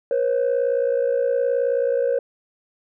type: tone pair together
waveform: sine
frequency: 482 / 541 Hz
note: B4 / C#5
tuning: -42 / -42 cents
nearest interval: major second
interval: 200 cents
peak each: -19 dBFS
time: 0.11-2.19 s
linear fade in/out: 2 ms
effects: tanh soft clip ceiling -14 dBFS